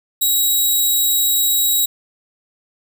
5% pulse tone, 3843 Hz, B7, 48 cents flat, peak -6 dBFS, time 0.21-1.86 s, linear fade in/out 10 ms, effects none

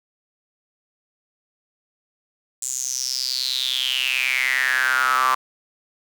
sawtooth tone with high-pass filter sweep, 129.5 Hz, C3, 17 cents flat, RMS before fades -22 dBFS, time 2.62-5.35 s, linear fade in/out 5 ms, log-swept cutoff 7500 to 1100 Hz, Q 8.6, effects none

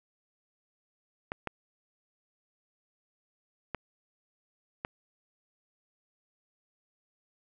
clicks, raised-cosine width 0.5 ms, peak -18 dBFS, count 4, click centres 1.319 / 1.473 / 3.747 / 4.849 s, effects none

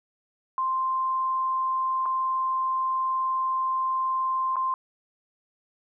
sine tone with dropouts, 1046.5 Hz, C6, in tune, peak -23 dBFS, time 0.58-4.74 s, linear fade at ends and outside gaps 1 ms, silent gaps 2.057-2.06 / 4.558-4.566 s, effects none

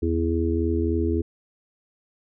harmonic tone with a mistuned harmonic, 83.5 Hz, E2, 23 cents sharp, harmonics 1 / 3 / 4 / 5, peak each -24 / -28 / -25 / -28 dBFS, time 0.02-1.22 s, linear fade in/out 10 ms, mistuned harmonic 1, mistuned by -56 cents, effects none

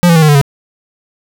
square tone with pitch steps, 175.7 / 167.86 / 160.37 / 153.22 / 146.39 / 139.86 Hz, F3 / E3 / E3 / D#3 / D3 / C#3, +11 / +32 / -47 / -26 / -5 / +16 cents, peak -5 dBFS, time 0.03-0.414 s, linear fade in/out 0 ms, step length 64 ms, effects none

